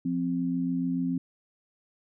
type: tone pair together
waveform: sine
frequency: 174.6 / 261.6 Hz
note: F3 / C4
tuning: 0 / 0 cents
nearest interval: perfect fifth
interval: 700 cents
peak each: -30 / -27 dBFS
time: 0.05-1.18 s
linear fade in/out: 5 ms
effects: none